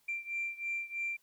sine beating tone pair, 2360 / 2363.1 Hz, D7 / D7, +8 / +10 cents, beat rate 3.1 Hz, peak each -36 / -38 dBFS, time 0.08-1.17 s, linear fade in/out 10 ms, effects tanh soft clip ceiling -28 dBFS + white hiss -71 dBFS RMS until 1.22 s

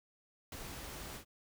pink noise with ADSR envelope, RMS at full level -44 dBFS, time 0.52-1.25 s, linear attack 3 ms, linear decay 4 ms, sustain -2 dB, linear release 89 ms, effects none

